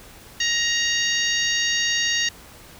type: harmonic tone with a mistuned harmonic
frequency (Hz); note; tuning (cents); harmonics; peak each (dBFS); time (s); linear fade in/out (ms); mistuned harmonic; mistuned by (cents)
939; A#5; +12; 2 / 3 / 4 / 5 / 6 / 7; -24 / -26 / -27 / -28 / -29 / -29; 0.4-2.29; 5; 5; -38
effects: pink hiss -45 dBFS RMS until 2.79 s